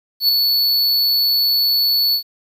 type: tone with ADSR envelope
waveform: square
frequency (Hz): 4435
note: C#8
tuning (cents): 0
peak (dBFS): -10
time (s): 0.2-2.23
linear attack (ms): 88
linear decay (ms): 3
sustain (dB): -4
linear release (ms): 91
effects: 8-bit